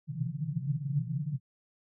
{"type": "band-pass noise", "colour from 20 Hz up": "pink", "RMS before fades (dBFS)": -33, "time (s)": [0.07, 1.4], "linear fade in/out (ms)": 50, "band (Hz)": [130, 160], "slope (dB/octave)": 96, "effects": []}